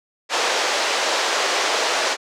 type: band-pass noise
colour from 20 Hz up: pink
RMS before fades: -21 dBFS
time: 0.29-2.17 s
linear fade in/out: 50 ms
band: 450 to 6700 Hz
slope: 24 dB/octave
effects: none